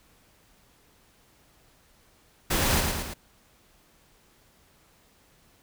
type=noise with echo; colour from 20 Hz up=pink; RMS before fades=-25 dBFS; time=2.5-2.81 s; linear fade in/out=10 ms; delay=110 ms; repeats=3; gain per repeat=-4 dB; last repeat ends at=3.14 s; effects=pink hiss -61 dBFS RMS until 5.62 s